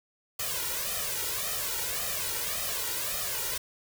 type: noise with flanger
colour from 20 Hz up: white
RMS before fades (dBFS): -32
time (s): 0.39-3.58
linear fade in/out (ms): 5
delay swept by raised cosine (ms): 1.6 to 2.12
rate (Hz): 1.8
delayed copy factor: +0.9
effects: none